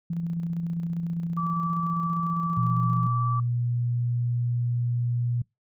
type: tone with tremolo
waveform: sine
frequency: 168.8 Hz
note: E3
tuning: 41 cents sharp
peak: -25 dBFS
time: 0.1-3.07 s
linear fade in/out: 5 ms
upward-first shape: square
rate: 15 Hz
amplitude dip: 35%
type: tone with vibrato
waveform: sine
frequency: 1158 Hz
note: D6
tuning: 25 cents flat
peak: -27 dBFS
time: 1.37-3.4 s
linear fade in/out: 5 ms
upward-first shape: triangle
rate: 18 Hz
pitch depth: 8 cents each way
type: tone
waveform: sine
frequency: 120.5 Hz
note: B2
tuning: 42 cents flat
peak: -23 dBFS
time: 2.57-5.42 s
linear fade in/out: 5 ms
effects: noise-tail reverb RT60 0.2 s tail -25 dB re dry